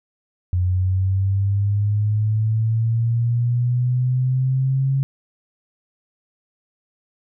sine linear sweep, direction up, 89.5 to 136.4 Hz, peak -16 dBFS, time 0.53-5.03 s, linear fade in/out 0 ms, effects none

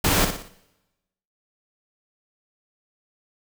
pink noise with echo, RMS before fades -20 dBFS, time 0.04-0.25 s, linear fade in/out 5 ms, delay 59 ms, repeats 4, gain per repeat -7 dB, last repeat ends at 0.486 s, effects noise-tail reverb RT60 1.0 s tail -20 dB re dry

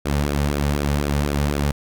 sawtooth tone with flanger, 72.2 Hz, D2, 29 cents flat, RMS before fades -21 dBFS, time 0.05-1.72 s, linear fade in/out 10 ms, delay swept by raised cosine 0.98 to 3.08 ms, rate 4 Hz, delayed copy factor -0.65, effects none

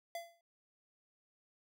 square tone with exponential decay, 680 Hz, F5, 46 cents flat, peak -38 dBFS, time 0.15-0.41 s, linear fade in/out 2 ms, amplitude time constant 56 ms, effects none

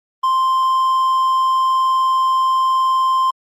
triangle tone, 1046.5 Hz, C6, in tune, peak -11 dBFS, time 0.23-3.31 s, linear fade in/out 10 ms, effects Opus 32 kbps

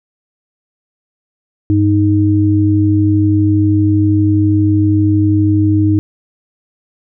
sine tone pair together, 99.53 / 311.1 Hz, G2 / D#4, +27 / 0 cents, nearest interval octave + minor sixth, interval 1973 cents, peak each -11 dBFS, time 1.7-5.99 s, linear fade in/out 0 ms, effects none

